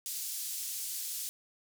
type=band-pass noise; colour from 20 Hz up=white; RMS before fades=-38 dBFS; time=0.06-1.29 s; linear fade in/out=0 ms; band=5000 to 14000 Hz; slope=12 dB/octave; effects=none